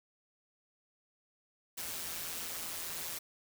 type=noise with amplitude modulation; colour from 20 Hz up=white; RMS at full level=-38 dBFS; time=1.77-3.19 s; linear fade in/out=10 ms; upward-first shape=sine; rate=167 Hz; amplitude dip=55%; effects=none